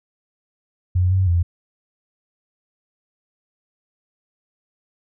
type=tone with pitch steps; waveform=sine; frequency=90.6 / 94.4 / 86.2 Hz; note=F#2 / F#2 / F2; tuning=-36 / +35 / -22 cents; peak=-14 dBFS; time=0.95-1.43 s; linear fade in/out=10 ms; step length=160 ms; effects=none